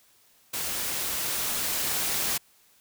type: noise with level ramp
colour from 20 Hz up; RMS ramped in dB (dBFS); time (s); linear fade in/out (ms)
white; -31 to -27; 0.53-2.38; 10
effects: white hiss -61 dBFS RMS until 2.8 s